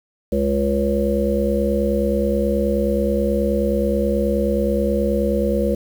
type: harmonic tone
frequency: 69.4 Hz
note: C#2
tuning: 3 cents sharp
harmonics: 1 / 3 / 5 / 7 / 8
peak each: -24 / -21 / -25 / -22 / -23 dBFS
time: 0.32-5.75 s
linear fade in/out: 5 ms
effects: 7-bit